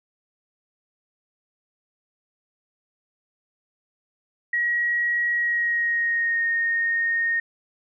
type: tone with pitch glide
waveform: sine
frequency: 1906 to 1849.6 Hz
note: A#6 to A#6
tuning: +38 to -14 cents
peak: -20 dBFS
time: 4.53-7.4 s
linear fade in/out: 5 ms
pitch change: -52 cents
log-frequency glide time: 5.32-6.46 s
effects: none